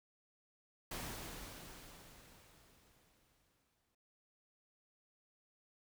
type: noise with exponential decay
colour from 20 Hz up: pink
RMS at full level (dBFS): -43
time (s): 0.91-3.95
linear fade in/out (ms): 5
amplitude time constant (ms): 660
effects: none